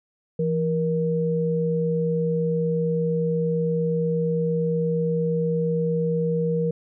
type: tone pair together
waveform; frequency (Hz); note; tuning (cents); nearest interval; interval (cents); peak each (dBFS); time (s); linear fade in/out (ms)
sine; 166.91 / 472.1; E3 / A#4; +22 / +22; octave + tritone; 1800; -23; 0.39-6.71; 5
effects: none